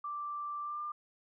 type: tone with pitch glide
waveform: sine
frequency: 1174.7 to 1195.9 Hz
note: D6 to D6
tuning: 0 to +31 cents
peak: -36 dBFS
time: 0.04-0.92 s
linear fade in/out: 5 ms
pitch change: +31 cents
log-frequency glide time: 0.62-0.81 s
effects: none